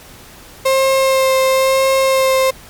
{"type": "tone with vibrato", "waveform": "35% pulse", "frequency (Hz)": 530, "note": "C5", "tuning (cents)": 22, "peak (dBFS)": -9, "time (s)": [0.65, 2.51], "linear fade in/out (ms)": 10, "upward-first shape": "sine", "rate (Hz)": 0.99, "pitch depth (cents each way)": 13, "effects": ["pink hiss -39 dBFS RMS until 2.69 s", "MP3 96 kbps"]}